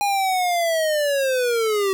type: linear sweep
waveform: square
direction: down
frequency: 820 to 380 Hz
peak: -19 dBFS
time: 0.01-1.93 s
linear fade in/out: 0 ms
effects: none